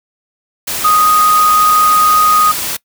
sine tone in noise, 1244.5 Hz, D#6, in tune, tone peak -7 dBFS, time 0.84-2.52 s, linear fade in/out 10 ms, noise white, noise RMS -19 dBFS, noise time 0.67-2.77 s, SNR +9 dB, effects noise-tail reverb RT60 0.1 s tail -22 dB re dry

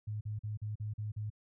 sine tone bursts, 106.3 Hz, G#2, 41 cents sharp, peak -35 dBFS, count 7, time 0.07-1.302 s, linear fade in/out 10 ms, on 140 ms, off 42 ms, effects none

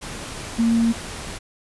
sine tone in noise, 230 Hz, A#3, 23 cents flat, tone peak -15 dBFS, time 0.58-0.93 s, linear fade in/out 20 ms, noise pink, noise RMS -33 dBFS, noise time 0.01-1.39 s, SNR +15 dB, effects resampled to 24000 Hz

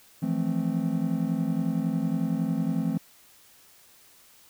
triangle chord, F major seventh, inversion third, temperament just, 163.7 / 174.61 / 218.3 / 261.9 Hz, E3 / F3 / A3 / C4, -12 / 0 / -13 / +2 cents, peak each -28 dBFS, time 0.22-2.98 s, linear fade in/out 10 ms, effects white hiss -56 dBFS RMS until 4.49 s

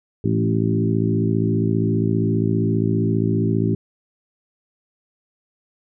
harmonic tone with a mistuned harmonic, 55 Hz, A1, in tune, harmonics 2 / 3 / 4 / 5 / 6 / 7, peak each -21 / -23 / -24 / -25 / -26 / -26 dBFS, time 0.24-3.75 s, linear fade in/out 5 ms, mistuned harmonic 3, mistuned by +28 cents, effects none

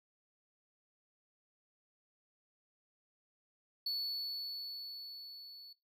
triangle tone with level ramp, 4433 Hz, C#8, 1 cent flat, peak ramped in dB -32 to -49 dBFS, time 3.86-5.73 s, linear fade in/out 5 ms, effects noise-tail reverb RT60 0.2 s tail -19 dB re dry

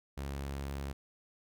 sawtooth tone, 69.3 Hz, C#2, in tune, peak -33 dBFS, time 0.17-0.93 s, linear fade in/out 10 ms, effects none

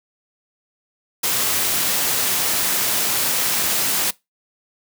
white noise, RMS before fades -20 dBFS, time 1.23-4.11 s, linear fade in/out 10 ms, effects noise-tail reverb RT60 0.2 s tail -22 dB re dry + high-pass 100 Hz 12 dB/octave

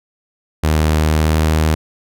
sawtooth tone with pitch glide, 77.6 to 78.37 Hz, D#2 to D#2, -4 to +13 cents, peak -8 dBFS, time 0.63-1.75 s, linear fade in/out 10 ms, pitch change +17 cents, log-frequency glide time 1.06-1.37 s, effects none

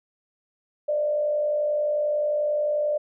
sine tone with frequency modulation, 596 Hz, D5, 25 cents sharp, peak -21 dBFS, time 0.88-2.98 s, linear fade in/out 10 ms, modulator 51.3 Hz, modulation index 0.42, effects none

